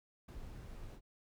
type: noise with ADSR envelope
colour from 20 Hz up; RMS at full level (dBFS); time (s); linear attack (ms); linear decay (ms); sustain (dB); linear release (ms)
brown; -45; 0.28-1.01; 10; 6; -3; 67
effects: none